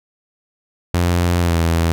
sawtooth tone with pitch glide, 87.31 to 83.27 Hz, F2 to E2, 0 to +18 cents, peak -10 dBFS, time 0.94-1.92 s, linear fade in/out 0 ms, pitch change -82 cents, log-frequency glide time 1.4-1.57 s, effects none

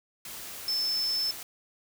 sine tone in noise, 5274 Hz, E8, in tune, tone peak -26 dBFS, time 0.68-1.31 s, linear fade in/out 2 ms, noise white, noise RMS -41 dBFS, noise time 0.25-1.43 s, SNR +12 dB, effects none

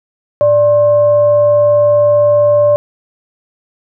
sine tone with frequency modulation, 587.3 Hz, D5, in tune, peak -6 dBFS, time 0.41-2.76 s, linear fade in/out 0 ms, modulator 478 Hz, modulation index 0.29, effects none

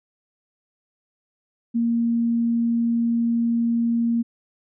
sine tone, 233.1 Hz, A#3, in tune, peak -18 dBFS, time 1.74-4.23 s, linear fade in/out 20 ms, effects none

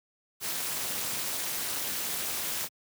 white noise with amplitude modulation, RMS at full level -29 dBFS, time 0.4-2.69 s, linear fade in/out 50 ms, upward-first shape sine, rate 286 Hz, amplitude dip 85%, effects high-pass 80 Hz 12 dB/octave

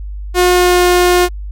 sawtooth tone with pitch glide, 359.7 to 357 Hz, F#4 to F4, -49 to +38 cents, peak -4 dBFS, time 0.34-1.29 s, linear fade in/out 50 ms, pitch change -13 cents, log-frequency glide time 0.47-0.84 s, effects added 50 Hz sine -22 dBFS peak until 1.51 s

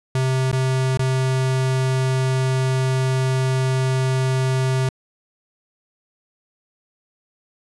square tone with dropouts, 130.81 Hz, C3, in tune, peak -18 dBFS, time 0.15-4.89 s, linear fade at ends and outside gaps 2 ms, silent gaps 0.515-0.528 / 0.973-0.993 s, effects resampled to 24000 Hz

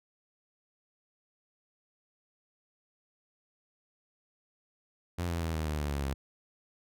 sawtooth tone with pitch steps, 87.31 / 84.34 / 81.46 / 78.69 / 76.01 / 73.42 / 70.92 / 68.5 Hz, F2 / E2 / E2 / D#2 / D#2 / D2 / C#2 / C#2, 0 / +40 / -20 / +20 / -40 / 0 / +40 / -20 cents, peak -27 dBFS, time 5.18-6.14 s, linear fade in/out 10 ms, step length 120 ms, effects none

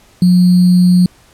sine tone with sample-and-hold, 179.7 Hz, F3, 50 cents sharp, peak -5 dBFS, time 0.22-1.06 s, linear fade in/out 2 ms, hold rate 4410 Hz, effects pink hiss -47 dBFS RMS until 1.33 s + low-pass 12000 Hz 12 dB/octave

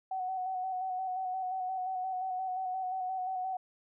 sine tone with vibrato, 747 Hz, F#5, 16 cents sharp, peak -32 dBFS, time 0.11-3.57 s, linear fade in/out 5 ms, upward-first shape square, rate 5.7 Hz, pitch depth 26 cents each way, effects none

